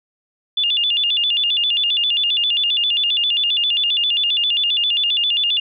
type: tone with vibrato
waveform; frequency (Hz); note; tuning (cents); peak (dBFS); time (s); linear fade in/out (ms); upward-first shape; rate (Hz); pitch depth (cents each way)
sine; 3136; G7; 0; -15; 0.57-5.6; 5; square; 7.5; 180
effects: none